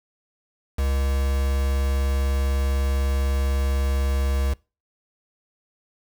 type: tone with quantisation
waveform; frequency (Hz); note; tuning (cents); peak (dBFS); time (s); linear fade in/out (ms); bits
triangle; 68; C#2; -33; -18; 0.78-4.54; 10; 5
effects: noise-tail reverb RT60 0.3 s tail -24 dB re dry